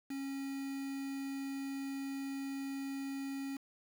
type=tone with quantisation; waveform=triangle; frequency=273.4 Hz; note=C#4; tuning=24 cents flat; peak=-36 dBFS; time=0.1-3.57 s; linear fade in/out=5 ms; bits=8; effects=none